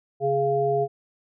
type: harmonic tone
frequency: 138.59 Hz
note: C#3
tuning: in tune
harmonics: 1 / 3 / 5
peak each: -30 / -22 / -24 dBFS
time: 0.2-0.88 s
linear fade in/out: 50 ms
effects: none